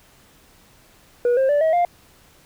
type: tone with pitch steps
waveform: sine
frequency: 484.2 / 531.1 / 582.5 / 638.9 / 700.8 Hz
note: B4 / C5 / D5 / D#5 / F5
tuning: -34 / +26 / -14 / +46 / +6 cents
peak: -12 dBFS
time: 1.25-1.85 s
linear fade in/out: 2 ms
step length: 120 ms
effects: tanh soft clip ceiling -14 dBFS + pink hiss -53 dBFS RMS until 2.45 s